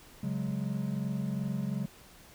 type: chord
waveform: triangle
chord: C# suspended fourth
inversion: none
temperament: equal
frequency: 138.59 / 185 / 207.7 Hz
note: C#3 / F#3 / G#3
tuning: 0 / 0 / 0 cents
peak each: -33 dBFS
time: 0.23-1.86 s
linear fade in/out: 5 ms
effects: pink hiss -55 dBFS RMS until 2.34 s